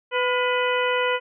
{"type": "harmonic tone with a mistuned harmonic", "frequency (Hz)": 498.5, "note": "B4", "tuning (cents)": 16, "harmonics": [1, 2, 3, 4, 5, 6], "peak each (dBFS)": [-23, -26, -28, -29, -30, -31], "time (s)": [0.11, 1.2], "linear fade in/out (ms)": 50, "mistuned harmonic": 3, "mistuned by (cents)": -65, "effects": []}